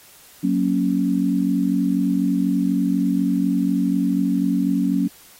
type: chord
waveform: sine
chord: F# major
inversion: none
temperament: equal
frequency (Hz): 185 / 233.1 / 277.2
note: F#3 / A#3 / C#4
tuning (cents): 0 / 0 / 0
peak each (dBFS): -21 / -23 / -20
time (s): 0.43-5.08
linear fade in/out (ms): 10
effects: white hiss -48 dBFS RMS until 5.39 s + AAC 48 kbps